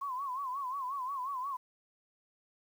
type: tone with vibrato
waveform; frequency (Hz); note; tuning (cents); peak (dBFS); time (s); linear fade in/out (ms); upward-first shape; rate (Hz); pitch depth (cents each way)
sine; 1063; C6; +27; -34; 0.01-1.57; 10; sine; 5.6; 120
effects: 10-bit